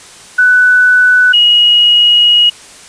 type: tone pair in turn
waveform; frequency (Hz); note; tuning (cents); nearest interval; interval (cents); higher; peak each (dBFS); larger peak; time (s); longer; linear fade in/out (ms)
sine; 1492 / 2894; F#6 / F#7; +14 / -39; major seventh; 1147; second; -4; neither; 0.38-1.33 / 1.33-2.5; second; 10
effects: white hiss -35 dBFS RMS until 2.88 s + resampled to 22050 Hz